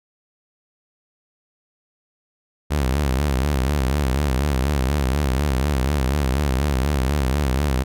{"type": "tone with vibrato", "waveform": "sawtooth", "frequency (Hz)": 68.7, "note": "C#2", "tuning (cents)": -15, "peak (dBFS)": -14, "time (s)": [2.7, 7.84], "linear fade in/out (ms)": 20, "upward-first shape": "sine", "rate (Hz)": 4.1, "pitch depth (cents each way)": 150, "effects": []}